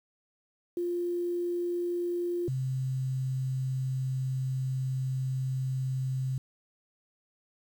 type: tone pair in turn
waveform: sine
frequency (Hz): 349.6 / 130.95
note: F4 / C3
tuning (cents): +2 / +2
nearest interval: octave + perfect fourth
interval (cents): 1700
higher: first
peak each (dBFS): -28 / -28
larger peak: neither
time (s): 0.77-2.48 / 2.48-6.38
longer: second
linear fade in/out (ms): 2
effects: 9-bit